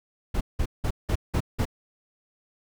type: noise bursts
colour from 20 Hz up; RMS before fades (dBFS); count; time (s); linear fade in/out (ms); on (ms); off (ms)
brown; -24; 6; 0.34-1.654; 10; 69; 180
effects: none